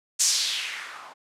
violet noise with low-pass filter sweep, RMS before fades -27 dBFS, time 0.19-1.14 s, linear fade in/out 20 ms, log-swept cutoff 7400 to 820 Hz, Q 2.4, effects low-pass 12000 Hz 12 dB/octave

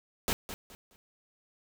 pink noise with echo, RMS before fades -29 dBFS, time 0.28-0.33 s, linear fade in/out 0 ms, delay 210 ms, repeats 3, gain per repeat -11 dB, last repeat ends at 0.96 s, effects none

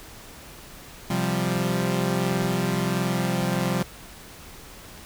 sawtooth chord, C suspended fourth, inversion none, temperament equal, 130.81 / 174.61 / 196 Hz, C3 / F3 / G3, 0 / 0 / 0 cents, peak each -24 / -22 / -23 dBFS, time 1.1-3.83 s, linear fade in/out 5 ms
click, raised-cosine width 0.2 ms, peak -29 dBFS, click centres 4.977 s
effects pink hiss -44 dBFS RMS until 5.05 s

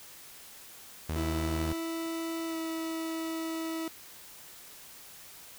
sawtooth tone, 79.1 Hz, D#2, 29 cents sharp, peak -27 dBFS, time 1.09-1.73 s, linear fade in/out 5 ms
40% pulse tone with pitch glide, 328.6 to 324.8 Hz, E4 to E4, -5 to -26 cents, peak -32 dBFS, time 1.16-3.88 s, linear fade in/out 2 ms, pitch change -21 cents, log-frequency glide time 2.47-2.56 s
effects white hiss -50 dBFS RMS until 5.58 s

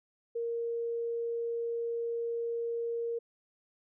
sine tone, 466.2 Hz, A#4, in tune, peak -31 dBFS, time 0.35-3.19 s, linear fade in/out 10 ms, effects none

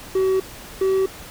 triangle tone pair in turn, 379.4 / 382.5 Hz, F#4 / G4, +43 / -42 cents, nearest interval unison, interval 15 cents, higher second, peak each -14 dBFS, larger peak neither, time 0.15-0.4 / 0.81-1.06 s, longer neither, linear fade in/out 5 ms, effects pink hiss -39 dBFS RMS until 1.3 s

